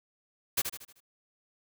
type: noise with echo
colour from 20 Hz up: white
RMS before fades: -27 dBFS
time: 0.57-0.62 s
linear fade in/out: 10 ms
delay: 77 ms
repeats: 5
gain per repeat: -7 dB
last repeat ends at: 1.005 s
effects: none